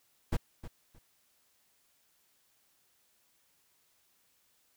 brown noise with echo, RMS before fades -28 dBFS, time 0.32-0.37 s, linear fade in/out 10 ms, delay 310 ms, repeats 2, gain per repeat -14 dB, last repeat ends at 0.99 s, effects white hiss -71 dBFS RMS until 4.76 s

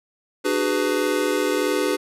square chord, G# half-diminished seventh, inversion second, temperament just, 299 / 373.8 / 415.3 / 498.4 Hz, D4 / F#4 / G#4 / B4, +31 / +18 / 0 / +16 cents, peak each -26 dBFS, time 0.44-1.97 s, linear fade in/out 20 ms, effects resampled to 32000 Hz

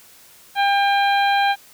harmonic tone, 800 Hz, G5, 35 cents sharp, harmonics 1 / 2 / 3 / 4 / 5, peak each -16 / -22 / -26 / -28 / -30 dBFS, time 0.55-1.56 s, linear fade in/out 50 ms, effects white hiss -48 dBFS RMS until 1.73 s

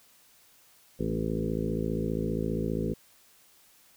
harmonic tone with a mistuned harmonic, 55 Hz, A1, in tune, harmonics 1 / 2 / 3 / 4 / 5 / 6 / 7 / 8 / 9, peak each -37 / -38 / -33 / -34 / -38 / -38 / -36 / -37 / -39 dBFS, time 0.99-2.94 s, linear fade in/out 10 ms, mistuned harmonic 5, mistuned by -22 cents, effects white hiss -60 dBFS RMS until 3.96 s

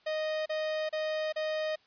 45% pulse tone bursts, 621 Hz, D#5, 3 cents flat, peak -30 dBFS, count 4, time 0.06-1.759 s, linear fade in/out 10 ms, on 400 ms, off 33 ms, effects white hiss -65 dBFS RMS until 1.86 s + resampled to 11025 Hz

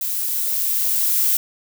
violet noise with level ramp, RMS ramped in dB -24 to -17 dBFS, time 0.01-1.37 s, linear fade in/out 2 ms, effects none

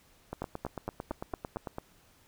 two click trains, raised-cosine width 1 ms, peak -22 / -20 dBFS, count 14 / 6, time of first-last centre 0.33-1.784 / 0.42-1.569 s, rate 8.94 / 4.35 Hz, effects pink hiss -63 dBFS RMS until 2.27 s

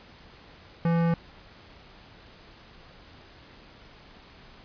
sine tone with hard clipping, 167.9 Hz, E3, 32 cents sharp, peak -23 dBFS, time 0.85-1.14 s, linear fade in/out 2 ms, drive 17 dB, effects pink hiss -51 dBFS RMS until 4.64 s + resampled to 11025 Hz

